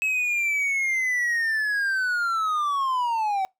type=linear sweep; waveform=triangle; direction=down; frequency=2582 to 752 Hz; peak=-20 dBFS; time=0.02-3.45 s; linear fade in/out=0 ms; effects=noise-tail reverb RT60 0.2 s tail -26 dB re dry